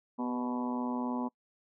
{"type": "harmonic tone with a mistuned harmonic", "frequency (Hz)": 123.6, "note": "B2", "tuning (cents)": 2, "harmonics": [2, 3, 4, 5, 6, 7, 8, 9], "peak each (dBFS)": [-32, -45, -45, -45, -46, -42, -41, -50], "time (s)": [0.18, 1.29], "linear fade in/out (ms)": 20, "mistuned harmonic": 3, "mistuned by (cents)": 59, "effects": ["noise-tail reverb RT60 0.1 s tail -24 dB re dry"]}